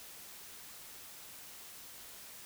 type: silence
effects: white hiss -51 dBFS RMS until 2.45 s